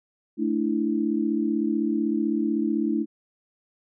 sine chord, A suspended fourth, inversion none, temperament equal, 220 / 293.7 / 329.6 Hz, A3 / D4 / E4, 0 / 0 / 0 cents, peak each -26 dBFS, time 0.37-3.06 s, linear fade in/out 50 ms, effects none

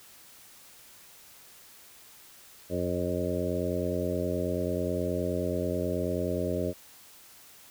harmonic tone with a mistuned harmonic, 89.4 Hz, F2, 41 cents sharp, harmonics 1 / 2 / 3 / 4 / 5 / 6 / 7, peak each -35 / -35 / -35 / -35 / -35 / -35 / -35 dBFS, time 2.69-6.74 s, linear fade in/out 50 ms, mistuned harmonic 7, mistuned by -24 cents, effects white hiss -53 dBFS RMS until 7.7 s

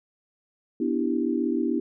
sine chord, E minor seventh, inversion second, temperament equal, 246.9 / 293.7 / 329.6 / 392 Hz, B3 / D4 / E4 / G4, 0 / 0 / 0 / 0 cents, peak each -27 / -28 / -27 / -31 dBFS, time 0.8-1.8 s, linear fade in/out 5 ms, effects none

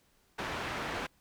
white low-pass noise, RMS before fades -37 dBFS, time 0.38-1.07 s, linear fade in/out 10 ms, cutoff 1900 Hz, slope 12 dB/octave, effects pink hiss -69 dBFS RMS until 1.2 s

